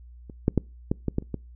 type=clicks; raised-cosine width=3 ms; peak=-27 / -7 / -7 / -10 / -12 / -11 / -29 / -16 dBFS; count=8; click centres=0.298 / 0.481 / 0.577 / 0.915 / 1.083 / 1.184 / 1.224 / 1.343 s; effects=noise-tail reverb RT60 0.3 s tail -26 dB re dry + added 60 Hz sine -44 dBFS peak until 1.55 s